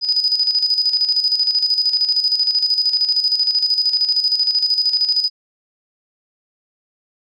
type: tone with tremolo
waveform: sine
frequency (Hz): 4978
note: D#8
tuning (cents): 0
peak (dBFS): -12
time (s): 0.01-5.3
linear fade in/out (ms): 50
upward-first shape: square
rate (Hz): 13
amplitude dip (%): 60
effects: none